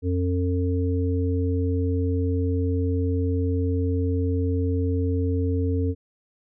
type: harmonic tone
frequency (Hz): 90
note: F#2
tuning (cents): -47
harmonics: 1 / 3 / 5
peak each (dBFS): -22 / -27 / -29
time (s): 0.02-5.95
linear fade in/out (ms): 50
effects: none